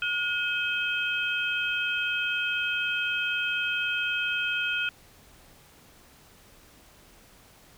sine tone cluster, 1440 / 2549 / 3156 Hz, F#6 / D#7 / G7, -47 / +41 / +11 cents, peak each -29 / -29 / -33 dBFS, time 0.02-4.89 s, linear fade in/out 2 ms, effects pink hiss -55 dBFS RMS until 7.77 s

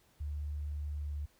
sine tone with pitch glide, 73.7 to 73.19 Hz, D2 to D2, +7 to -5 cents, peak -35 dBFS, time 0.2-1.26 s, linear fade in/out 10 ms, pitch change -12 cents, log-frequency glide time 0.98-1.15 s, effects pink hiss -68 dBFS RMS until 1.39 s

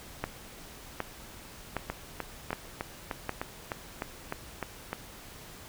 two click trains, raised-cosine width 0.5 ms, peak -17 / -15 dBFS, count 11 / 5, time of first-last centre 1.9-4.93 / 0.24-3.293 s, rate 3.3 / 1.31 Hz, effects pink hiss -48 dBFS RMS until 5.68 s

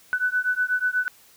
sine beating tone pair, 1491 / 1499.2 Hz, F#6 / F#6, +13 / +22 cents, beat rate 8.2 Hz, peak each -24 dBFS, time 0.13-1.08 s, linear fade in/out 0 ms, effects white hiss -54 dBFS RMS until 1.36 s

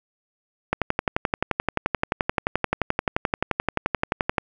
click train, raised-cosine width 0.5 ms, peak -5 dBFS, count 43, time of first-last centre 0.73-4.382 s, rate 11.5 Hz, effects none

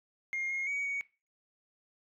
sine tone with pitch steps, 2128 / 2146 / 2255 / 2239 Hz, C7 / C7 / C#7 / C#7, +29 / +43 / +29 / +17 cents, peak -30 dBFS, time 0.33-1.01 s, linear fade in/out 0 ms, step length 170 ms, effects noise-tail reverb RT60 0.3 s tail -19 dB re dry + tanh soft clip ceiling -29 dBFS

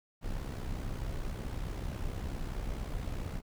brown noise with amplitude modulation, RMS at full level -34 dBFS, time 0.21-3.42 s, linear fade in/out 50 ms, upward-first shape sine, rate 64.6 Hz, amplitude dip 60%, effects none

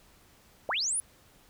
sine linear sweep, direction up, 483.6 to 10660 Hz, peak -27 dBFS, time 0.69-1 s, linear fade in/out 0 ms, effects pink hiss -60 dBFS RMS until 1.49 s

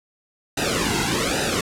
pink noise with flanger, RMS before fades -22 dBFS, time 0.57-1.61 s, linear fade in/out 5 ms, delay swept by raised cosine 0.9 to 1.71 ms, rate 1.2 Hz, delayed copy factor -0.9, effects low-pass 9000 Hz 12 dB/octave

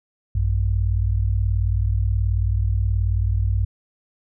sine tone pair together, 57.77 / 96.4 Hz, A#1 / G2, -15 / -28 cents, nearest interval major sixth, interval 887 cents, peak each -20 / -20 dBFS, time 0.35-3.65 s, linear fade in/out 5 ms, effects none

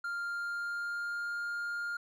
triangle tone with pitch glide, 1396.9 to 1409.1 Hz, F6 to F6, 0 to +15 cents, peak -32 dBFS, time 0.04-1.97 s, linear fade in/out 5 ms, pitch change +15 cents, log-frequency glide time 0.14-1.37 s, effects none

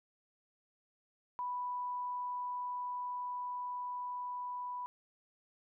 sine tone with level ramp, 987.8 Hz, B5, in tune, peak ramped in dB -35 to -38 dBFS, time 1.39-4.86 s, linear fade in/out 0 ms, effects none

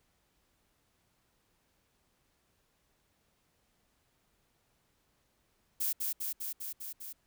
violet noise with echo, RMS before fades -32 dBFS, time 5.8-5.93 s, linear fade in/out 10 ms, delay 200 ms, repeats 6, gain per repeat -2 dB, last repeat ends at 7.13 s, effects pink hiss -74 dBFS RMS until 7.26 s

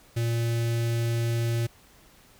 square tone with notch filter, 116.54 Hz, A#2, in tune, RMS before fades -26 dBFS, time 0.16-1.67 s, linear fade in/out 10 ms, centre 990 Hz, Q 1, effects pink hiss -56 dBFS RMS until 2.39 s

